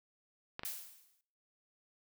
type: clicks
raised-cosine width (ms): 0.3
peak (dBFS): -24 / -24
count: 2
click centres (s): 0.594 / 0.634
type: noise with exponential decay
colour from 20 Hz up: blue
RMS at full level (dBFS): -38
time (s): 0.65-1.21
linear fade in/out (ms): 0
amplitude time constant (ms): 120
effects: noise-tail reverb RT60 0.6 s tail -20 dB re dry